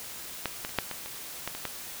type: clicks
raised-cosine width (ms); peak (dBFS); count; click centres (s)
0.3; -12 / -16 / -26 / -8 / -19 / -24 / -16 / -20 / -15; 9; 0.457 / 0.649 / 0.693 / 0.787 / 0.913 / 1.06 / 1.476 / 1.55 / 1.653
effects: white hiss -41 dBFS RMS until 2 s